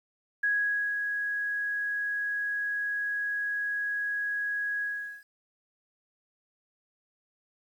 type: tone with ADSR envelope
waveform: sine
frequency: 1661.2 Hz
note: G#6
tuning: in tune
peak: -23 dBFS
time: 0.43-5.24 s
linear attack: 8 ms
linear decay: 510 ms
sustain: -5 dB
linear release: 420 ms
effects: 10-bit